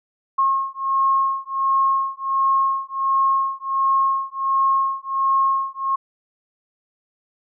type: beating tone pair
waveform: sine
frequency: 1080 / 1081.4 Hz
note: C#6 / C#6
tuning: -45 / -43 cents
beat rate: 1.4 Hz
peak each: -20 dBFS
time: 0.38-5.96 s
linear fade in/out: 10 ms
effects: none